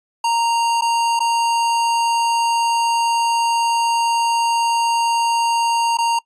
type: tone with dropouts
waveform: square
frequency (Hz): 929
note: A#5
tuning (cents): -6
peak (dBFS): -16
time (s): 0.24-6.19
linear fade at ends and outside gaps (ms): 5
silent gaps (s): 0.811-0.82 / 1.193-1.203 / 5.972-5.985
effects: noise-tail reverb RT60 0.1 s tail -23 dB re dry + resampled to 22050 Hz